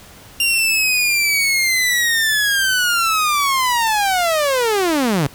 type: linear sweep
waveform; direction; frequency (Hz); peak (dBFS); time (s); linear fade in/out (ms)
sawtooth; down; 2791 to 128.7; -11; 0.4-5.27; 2
effects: pink hiss -42 dBFS RMS until 5.34 s